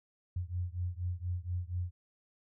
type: beating tone pair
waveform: sine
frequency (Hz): 87.31 / 91.51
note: F2 / F#2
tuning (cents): 0 / -19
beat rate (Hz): 4.2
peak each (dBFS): -36 / -37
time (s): 0.36-1.91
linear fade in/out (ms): 5
effects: none